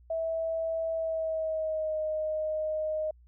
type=tone with pitch glide; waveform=sine; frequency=652 to 620.8 Hz; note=E5 to D#5; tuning=-19 to -4 cents; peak=-28 dBFS; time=0.1-3.11 s; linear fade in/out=5 ms; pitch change=-85 cents; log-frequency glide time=0.93-1.99 s; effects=added 60 Hz sine -54 dBFS peak until 3.27 s